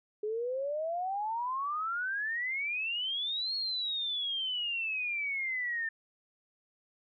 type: exponential two-way sweep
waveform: sine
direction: up then down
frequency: 415.7 to 4340 to 1787 Hz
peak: -31 dBFS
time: 0.23-5.89 s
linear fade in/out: 5 ms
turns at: 3.55 s
effects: none